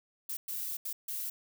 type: noise bursts at uneven times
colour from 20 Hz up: violet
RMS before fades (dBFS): -37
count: 4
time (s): 0.29-0.37 / 0.48-0.77 / 0.85-0.93 / 1.08-1.3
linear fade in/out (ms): 5
effects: none